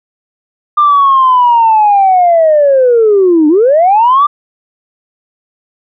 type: linear two-way sweep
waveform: sine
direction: down then up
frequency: 1200 to 293.7 to 1200 Hz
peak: -3 dBFS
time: 0.77-4.27 s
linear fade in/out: 10 ms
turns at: 3.48 s
effects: tanh soft clip ceiling 0 dBFS